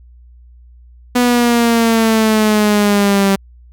sawtooth exponential sweep, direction down, 246.9 to 194.7 Hz, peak -6 dBFS, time 1.15-3.36 s, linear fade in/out 10 ms, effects added 60 Hz sine -39 dBFS peak until 3.72 s

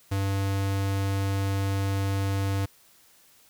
square tone, 98 Hz, G2, in tune, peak -25 dBFS, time 0.11-2.66 s, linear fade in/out 10 ms, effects white hiss -58 dBFS RMS until 3.49 s

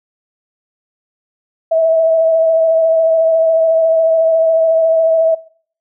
sine tone with vibrato, 650 Hz, E5, 24 cents flat, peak -9 dBFS, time 1.71-5.35 s, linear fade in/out 10 ms, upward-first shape square, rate 14 Hz, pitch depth 18 cents each way, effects noise-tail reverb RT60 0.5 s tail -20 dB re dry

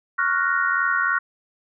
sine chord, Gb major seventh, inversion second, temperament equal, 1108.7 / 1396.9 / 1480 / 1864.7 Hz, Db6 / F6 / Gb6 / Bb6, 0 / 0 / 0 / 0 cents, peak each -25 / -23 / -23 / -26 dBFS, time 0.18-1.19 s, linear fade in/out 10 ms, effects none

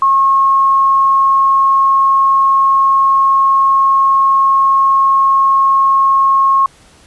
sine tone, 1085 Hz, C#6, 37 cents flat, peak -7 dBFS, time 0.02-6.66 s, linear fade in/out 2 ms, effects pink hiss -45 dBFS RMS until 7.06 s + resampled to 24000 Hz

